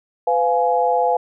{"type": "chord", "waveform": "sine", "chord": "F diminished", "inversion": "second", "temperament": "just", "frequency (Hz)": [502.9, 698.5, 838.1], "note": ["Cb5", "F5", "Ab5"], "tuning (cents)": [31, 0, 16], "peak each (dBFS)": -19, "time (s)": [0.27, 1.17], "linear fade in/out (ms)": 5, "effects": []}